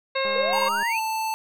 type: harmonic tone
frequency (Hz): 536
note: C5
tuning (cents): +42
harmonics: 1 / 2 / 3 / 4 / 5 / 7 / 8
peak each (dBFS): -25 / -29 / -33 / -31 / -33 / -33 / -36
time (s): 0.15-0.69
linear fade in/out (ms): 10
type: click train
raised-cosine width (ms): 1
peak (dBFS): -26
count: 119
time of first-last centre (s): 0.25-0.828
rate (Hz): 204
type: exponential sweep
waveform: sine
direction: up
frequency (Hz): 466.2 to 2794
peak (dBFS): -25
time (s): 0.35-1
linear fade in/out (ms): 10
type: tone with pitch glide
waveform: square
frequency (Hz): 933 to 882.7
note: A#5 to A5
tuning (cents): +1 to +5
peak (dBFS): -25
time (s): 0.53-1.34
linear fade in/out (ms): 0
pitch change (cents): -96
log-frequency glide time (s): 0.87-1
effects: none